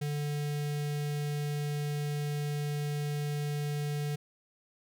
square tone with notch filter, 146.83 Hz, D3, in tune, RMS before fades -33 dBFS, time 0.01-4.16 s, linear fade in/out 10 ms, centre 1100 Hz, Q 1.3, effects none

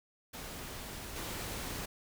pink noise with level steps, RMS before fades -44 / -40 dBFS, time 0.33-1.86 s, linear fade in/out 10 ms, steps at 1.16 s, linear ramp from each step 2 ms, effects none

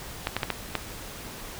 clicks, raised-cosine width 0.3 ms, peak -9 dBFS, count 5, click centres 0.271 / 0.366 / 0.432 / 0.503 / 0.753 s, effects pink hiss -40 dBFS RMS until 1.59 s

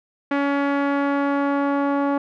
sawtooth tone with low-pass filter sweep, 281.8 Hz, C#4, 29 cents sharp, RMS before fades -21 dBFS, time 0.31-2.18 s, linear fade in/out 5 ms, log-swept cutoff 1900 to 1100 Hz, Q 1.4, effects none

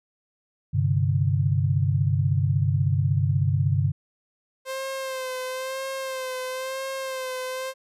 sine chord, G suspended fourth, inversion none, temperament just, 98 / 130.67 / 147 Hz, G2 / C3 / D3, 0 / -2 / +2 cents, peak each -23 / -24 / -24 dBFS, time 0.73-3.92 s, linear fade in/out 20 ms
sawtooth tone with vibrato, 523.3 Hz, C5, in tune, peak -25 dBFS, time 4.65-7.74 s, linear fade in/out 50 ms, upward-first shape sine, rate 1 Hz, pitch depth 39 cents each way
effects resampled to 32000 Hz

